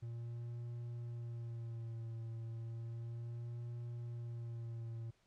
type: tone with vibrato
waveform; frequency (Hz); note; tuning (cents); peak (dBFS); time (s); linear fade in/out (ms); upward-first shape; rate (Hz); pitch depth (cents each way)
triangle; 116.54; A#2; 0; -40; 0.02-5.11; 10; sine; 0.33; 36
effects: pink hiss -75 dBFS RMS until 5.26 s + low-pass 7000 Hz 12 dB/octave